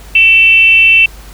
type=tone with frequency modulation; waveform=sine; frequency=2672 Hz; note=E7; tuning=23 cents sharp; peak=-3 dBFS; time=0.15-1.06 s; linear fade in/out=5 ms; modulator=391 Hz; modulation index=0.38; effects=added 50 Hz sine -31 dBFS peak until 1.33 s + pink hiss -37 dBFS RMS until 1.33 s